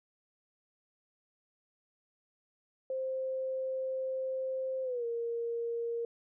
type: tone with pitch glide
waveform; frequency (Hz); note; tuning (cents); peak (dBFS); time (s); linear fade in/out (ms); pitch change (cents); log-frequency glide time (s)
sine; 524 to 466.8; C5 to A#4; +2 to +2; -32; 2.9-6.05; 2; -200; 4.83-5.05
effects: none

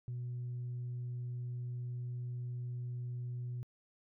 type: tone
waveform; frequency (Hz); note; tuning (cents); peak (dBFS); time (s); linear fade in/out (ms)
sine; 122.7; B2; -11; -36; 0.08-3.63; 0
effects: tanh soft clip ceiling -35 dBFS

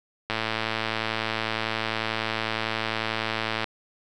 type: click train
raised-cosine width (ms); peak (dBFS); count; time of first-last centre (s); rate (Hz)
0.3; -10; 372; 0.3-3.642; 111
effects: none

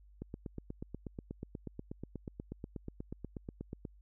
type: click train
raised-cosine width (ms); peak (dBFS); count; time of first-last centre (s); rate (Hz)
3; -28; 31; 0.22-3.852; 8.26
effects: added 50 Hz sine -57 dBFS peak until 4.01 s

